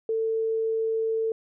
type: tone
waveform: sine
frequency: 446.6 Hz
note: A4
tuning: 26 cents sharp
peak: -23 dBFS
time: 0.09-1.32 s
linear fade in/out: 2 ms
effects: none